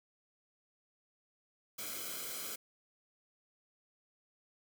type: noise with comb filter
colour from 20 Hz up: white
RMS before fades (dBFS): -42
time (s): 1.78-2.56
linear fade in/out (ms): 10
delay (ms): 1.1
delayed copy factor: -0.8
effects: none

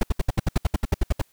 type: noise bursts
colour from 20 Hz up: brown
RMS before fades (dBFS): -18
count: 14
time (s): 0.01-1.216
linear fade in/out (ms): 5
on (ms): 23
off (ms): 68
effects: white hiss -63 dBFS RMS until 1.32 s

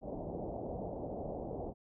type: low-pass noise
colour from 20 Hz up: white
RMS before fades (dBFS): -41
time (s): 0.01-1.74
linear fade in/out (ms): 50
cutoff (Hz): 740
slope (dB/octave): 48
effects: none

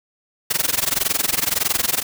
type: noise with amplitude modulation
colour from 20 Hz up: white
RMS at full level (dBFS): -17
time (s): 0.5-2.03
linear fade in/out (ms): 10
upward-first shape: sine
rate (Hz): 21.7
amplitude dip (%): 95
effects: none

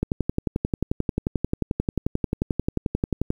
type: click train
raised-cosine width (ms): 3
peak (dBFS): -9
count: 38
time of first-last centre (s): 0.03-3.304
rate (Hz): 11.3
effects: 8-bit

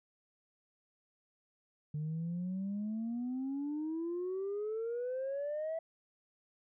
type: exponential sweep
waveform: sine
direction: up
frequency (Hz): 148.6 to 659.3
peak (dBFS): -33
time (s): 1.94-5.79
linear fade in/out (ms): 5
effects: tanh soft clip ceiling -32 dBFS

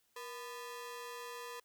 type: ring-modulated tone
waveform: sawtooth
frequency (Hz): 740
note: F#5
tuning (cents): 0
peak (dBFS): -37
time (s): 0.16-1.6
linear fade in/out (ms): 5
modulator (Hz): 263
effects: white hiss -75 dBFS RMS until 1.64 s

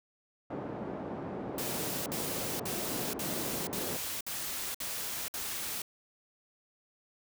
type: band-pass noise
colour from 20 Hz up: pink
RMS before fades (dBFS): -39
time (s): 0.5-3.97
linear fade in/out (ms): 5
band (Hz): 180 to 720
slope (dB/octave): 12
type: noise bursts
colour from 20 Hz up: white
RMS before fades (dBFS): -37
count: 8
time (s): 1.58-5.819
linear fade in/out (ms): 2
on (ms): 480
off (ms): 57
effects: none

